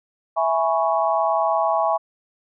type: chord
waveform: sine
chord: C# minor seventh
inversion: first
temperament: equal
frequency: 659.3 / 830.6 / 987.8 / 1108.7 Hz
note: E5 / G#5 / B5 / C#6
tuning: 0 / 0 / 0 / 0 cents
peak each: -21 / -22 / -26 / -24 dBFS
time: 0.36-1.98 s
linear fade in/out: 20 ms
effects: none